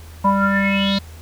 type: tone with low-pass filter sweep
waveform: square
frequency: 197 Hz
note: G3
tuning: 9 cents sharp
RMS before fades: -17 dBFS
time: 0.24-0.99 s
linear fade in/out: 10 ms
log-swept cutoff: 920 to 4200 Hz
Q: 9.3
effects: added 80 Hz sine -36 dBFS peak until 1.21 s + pink hiss -45 dBFS RMS until 1.21 s